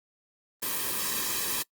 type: noise with comb filter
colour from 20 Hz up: white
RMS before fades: -30 dBFS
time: 0.62-1.63 s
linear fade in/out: 10 ms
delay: 1.4 ms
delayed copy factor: -0.7
effects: noise-tail reverb RT60 0.1 s tail -23 dB re dry + Opus 32 kbps